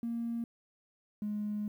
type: tone pair in turn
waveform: triangle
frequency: 233.1 / 209.2 Hz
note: A#3 / G#3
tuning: 0 / +13 cents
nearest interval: major second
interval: 187 cents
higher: first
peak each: -29 / -29 dBFS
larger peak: neither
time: 0.03-0.44 / 1.22-1.68 s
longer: second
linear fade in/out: 2 ms
effects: tanh soft clip ceiling -30 dBFS + 11-bit